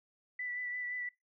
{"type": "tone with vibrato", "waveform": "sine", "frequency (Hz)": 1975.5, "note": "B6", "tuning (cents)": 0, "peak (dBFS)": -36, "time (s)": [0.39, 1.09], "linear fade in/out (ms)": 5, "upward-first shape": "sine", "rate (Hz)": 5.8, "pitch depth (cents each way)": 19, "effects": ["noise-tail reverb RT60 0.2 s tail -20 dB re dry"]}